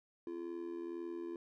triangle tone with amplitude modulation, 341.7 Hz, F4, 38 cents flat, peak -35 dBFS, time 0.27-1.36 s, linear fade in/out 2 ms, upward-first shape sine, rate 82 Hz, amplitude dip 75%, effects none

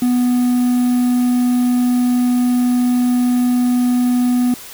triangle tone with quantisation, 246.9 Hz, B3, in tune, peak -10 dBFS, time 0.02-4.54 s, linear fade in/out 2 ms, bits 6, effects white hiss -35 dBFS RMS until 4.73 s

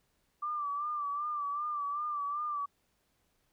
sine tone with vibrato, 1174.7 Hz, D6, in tune, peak -32 dBFS, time 0.42-2.66 s, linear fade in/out 10 ms, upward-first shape sine, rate 2.6 Hz, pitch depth 55 cents each way, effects pink hiss -75 dBFS RMS until 3.52 s

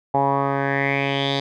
10% pulse tone with low-pass filter sweep, 138.59 Hz, C#3, in tune, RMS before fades -21 dBFS, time 0.14-1.4 s, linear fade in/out 5 ms, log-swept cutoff 820 to 4100 Hz, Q 5.3, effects none

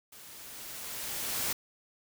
white noise with level ramp, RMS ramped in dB -51 to -31 dBFS, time 0.12-1.53 s, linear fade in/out 5 ms, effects none

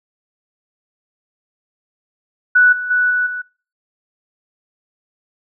sine tone with level steps, 1480 Hz, F#6, in tune, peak -7 / -21 / -12 / -14 / -22 dBFS, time 2.55-3.42 s, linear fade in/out 10 ms, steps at 2.72 / 2.9 / 3.1 / 3.26 s, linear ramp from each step 10 ms, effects noise-tail reverb RT60 0.4 s tail -26 dB re dry

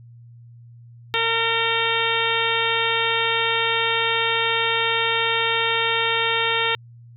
harmonic tone with a mistuned harmonic, 457.2 Hz, A#4, 34 cents flat, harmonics 1 / 2 / 3 / 4 / 5 / 6 / 7 / 8, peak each -27 / -27 / -27 / -27 / -27 / -27 / -27 / -27 dBFS, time 1.14-6.75 s, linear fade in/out 0 ms, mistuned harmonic 7, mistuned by -20 cents, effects added 118 Hz sine -42 dBFS peak until 7.16 s

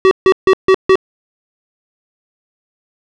square tone bursts, 380 Hz, F#4, 46 cents sharp, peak -6 dBFS, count 5, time 0.05-0.955 s, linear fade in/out 0 ms, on 61 ms, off 150 ms, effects low-pass 3000 Hz 12 dB/octave

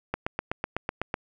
click train, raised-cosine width 0.5 ms, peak -12 dBFS, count 9, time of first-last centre 0.14-1.141 s, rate 7.99 Hz, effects none

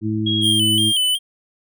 harmonic tone, 108.2 Hz, A2, 29 cents flat, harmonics 1 / 2 / 3, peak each -23 / -23 / -23 dBFS, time 0.01-0.93 s, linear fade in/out 50 ms
sine tone, 3292 Hz, G#7, 16 cents flat, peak -19 dBFS, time 0.26-0.53 s, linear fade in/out 10 ms
square tone with vibrato, 3100 Hz, G7, 20 cents flat, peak -16 dBFS, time 0.41-1.19 s, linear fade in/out 50 ms, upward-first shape square, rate 2.7 Hz, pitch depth 56 cents each way
effects none

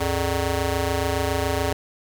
15% pulse ring-modulated tone, 171.7 Hz, F3, 29 cents flat, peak -12 dBFS, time 0-1.73 s, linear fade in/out 5 ms, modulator 244 Hz, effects none

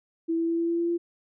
sine tone with pitch steps, 329.6 / 331.7 / 333.8 / 335.9 / 338.1 / 340.2 / 342.4 Hz, E4 / E4 / E4 / E4 / E4 / F4 / F4, 0 / +11 / +22 / +33 / +44 / -45 / -34 cents, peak -23 dBFS, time 0.28-0.98 s, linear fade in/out 20 ms, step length 100 ms, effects none

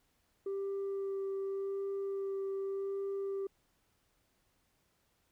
sine tone with vibrato, 392 Hz, G4, in tune, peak -32 dBFS, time 0.46-3.47 s, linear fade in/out 5 ms, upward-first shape sine, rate 0.86 Hz, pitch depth 10 cents each way, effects tanh soft clip ceiling -33 dBFS + pink hiss -75 dBFS RMS until 5.31 s

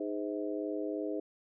harmonic tone with a mistuned harmonic, 103.1 Hz, G#2, 12 cents flat, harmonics 3 / 4 / 5 / 6, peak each -36 / -38 / -40 / -42 dBFS, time 0-1.2 s, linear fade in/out 5 ms, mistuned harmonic 6, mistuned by +65 cents, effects none

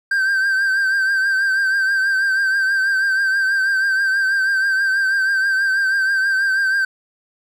triangle tone with vibrato, 1568 Hz, G6, in tune, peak -13 dBFS, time 0.11-6.85 s, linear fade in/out 5 ms, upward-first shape triangle, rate 6.2 Hz, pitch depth 53 cents each way, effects none

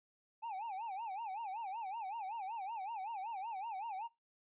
triangle tone with vibrato, 837 Hz, G#5, 13 cents sharp, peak -38 dBFS, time 0.42-4.08 s, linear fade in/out 20 ms, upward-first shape sine, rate 5.3 Hz, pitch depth 200 cents each way, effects noise-tail reverb RT60 0.2 s tail -20 dB re dry + resampled to 8000 Hz

